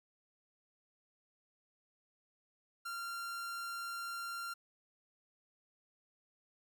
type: tone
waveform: 45% pulse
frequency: 1382 Hz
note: F6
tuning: 19 cents flat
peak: -40 dBFS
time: 2.85-4.54 s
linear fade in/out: 10 ms
effects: none